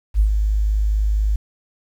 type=tone with ADSR envelope; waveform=sine; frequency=52.1 Hz; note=G#1; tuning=6 cents sharp; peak=-10 dBFS; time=0.14-1.36 s; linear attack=55 ms; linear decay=95 ms; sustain=-5 dB; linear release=3 ms; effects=8-bit